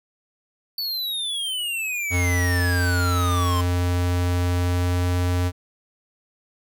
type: exponential sweep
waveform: square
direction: down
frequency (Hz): 4519 to 1036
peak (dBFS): -25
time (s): 0.78-3.61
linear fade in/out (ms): 2
type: tone with pitch glide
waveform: square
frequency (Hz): 88.7 to 89.21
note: F2 to F2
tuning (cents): +27 to +37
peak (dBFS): -20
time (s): 2.1-5.52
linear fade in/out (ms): 50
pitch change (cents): +10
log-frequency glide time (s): 4.59-5.14
effects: none